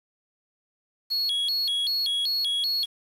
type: tone with vibrato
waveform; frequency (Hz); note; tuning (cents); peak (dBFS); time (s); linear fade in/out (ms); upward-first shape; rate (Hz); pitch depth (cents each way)
triangle; 3800; A#7; +33; -22; 1.1-2.86; 20; square; 2.6; 230
effects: resampled to 32000 Hz + 8-bit